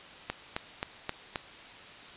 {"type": "click train", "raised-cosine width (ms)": 0.3, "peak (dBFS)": -15, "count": 5, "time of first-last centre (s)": [0.3, 1.358], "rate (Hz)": 3.78, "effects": ["white hiss -48 dBFS RMS until 2.16 s", "resampled to 8000 Hz"]}